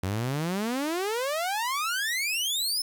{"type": "exponential sweep", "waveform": "sawtooth", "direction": "up", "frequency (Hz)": [89.7, 5330], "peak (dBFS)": -23, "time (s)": [0.03, 2.82], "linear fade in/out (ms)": 5, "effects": ["9-bit"]}